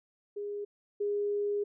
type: tone pair in turn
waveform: sine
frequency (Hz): 410 / 410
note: G#4 / G#4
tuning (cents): -22 / -22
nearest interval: unison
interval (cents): 0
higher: neither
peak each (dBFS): -34 / -28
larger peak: second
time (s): 0.36-0.65 / 1-1.64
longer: second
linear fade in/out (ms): 10
effects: none